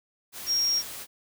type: tone in noise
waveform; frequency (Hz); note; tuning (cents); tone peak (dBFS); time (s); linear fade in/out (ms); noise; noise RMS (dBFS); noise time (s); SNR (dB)
sine; 5588; F8; 0; -22; 0.46-0.83; 50; white; -39; 0.32-1.07; +14
effects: none